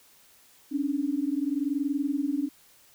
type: tone pair together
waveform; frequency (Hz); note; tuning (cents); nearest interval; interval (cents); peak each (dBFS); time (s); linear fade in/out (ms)
sine; 273.9 / 294.7; C#4 / D4; -21 / +6; minor second; 127; -28; 0.71-2.49; 20
effects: white hiss -58 dBFS RMS until 2.94 s